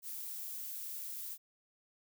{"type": "noise", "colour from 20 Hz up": "violet", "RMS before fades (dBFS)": -43, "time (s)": [0.02, 1.38], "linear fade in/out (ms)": 50, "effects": []}